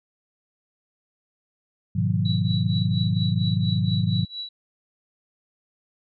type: chord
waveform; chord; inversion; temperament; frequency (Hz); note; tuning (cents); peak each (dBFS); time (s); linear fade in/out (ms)
sine; G# minor seventh; none; equal with one note detuned; 103.83 / 123.47 / 155.56 / 180.88; G#2 / B2 / D#3 / F#3; 0 / 0 / 0 / -39; -24 / -26 / -26 / -25; 1.95-4.25; 10
type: tone with tremolo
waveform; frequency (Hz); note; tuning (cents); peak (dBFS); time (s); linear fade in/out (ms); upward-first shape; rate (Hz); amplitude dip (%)
sine; 3923; B7; -12; -28; 2.25-4.49; 5; triangle; 4.3; 95
effects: none